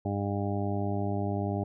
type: harmonic tone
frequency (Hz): 100.6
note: G2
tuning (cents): +45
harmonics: 1 / 2 / 3 / 4 / 6 / 7 / 8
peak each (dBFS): -31 / -34 / -36 / -37 / -39 / -39 / -40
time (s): 0.05-1.64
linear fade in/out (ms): 5
effects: none